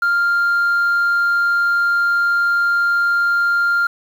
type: tone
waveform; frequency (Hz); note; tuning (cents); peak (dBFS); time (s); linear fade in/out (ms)
sine; 1396.9; F6; 0; -11; 0.02-3.87; 5
effects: tanh soft clip ceiling -12 dBFS + 7-bit